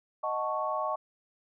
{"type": "chord", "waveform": "sine", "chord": "D# half-diminished seventh", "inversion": "none", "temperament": "equal", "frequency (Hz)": [622.3, 740, 880, 1108.7], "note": ["D#5", "F#5", "A5", "C#6"], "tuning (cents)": [0, 0, 0, 0], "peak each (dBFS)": [-33, -37, -36, -32], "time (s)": [0.23, 0.96], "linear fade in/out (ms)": 10, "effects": []}